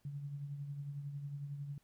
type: tone with tremolo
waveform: sine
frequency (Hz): 142.5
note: C#3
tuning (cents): +48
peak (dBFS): -38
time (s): 0.05-1.78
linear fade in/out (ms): 2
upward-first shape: triangle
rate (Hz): 11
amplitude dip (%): 55
effects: pink hiss -75 dBFS RMS until 1.83 s